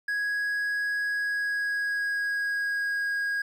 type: tone with pitch glide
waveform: triangle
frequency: 1661.2 to 1639.3 Hz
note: G#6 to G#6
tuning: 0 to -23 cents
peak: -24 dBFS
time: 0.08-3.42 s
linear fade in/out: 5 ms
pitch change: -23 cents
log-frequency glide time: 1.04-3.14 s
effects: 11-bit